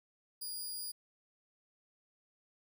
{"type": "tone", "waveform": "15% pulse", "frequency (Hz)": 4861, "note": "D#8", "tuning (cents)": -41, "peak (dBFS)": -33, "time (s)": [0.41, 0.92], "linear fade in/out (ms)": 10, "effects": []}